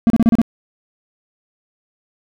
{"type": "tone bursts", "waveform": "triangle", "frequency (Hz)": 229.5, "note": "A#3", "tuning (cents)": -27, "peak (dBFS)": -6, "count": 6, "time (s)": [0.07, 0.416], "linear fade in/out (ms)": 0, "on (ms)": 31, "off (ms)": 32, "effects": []}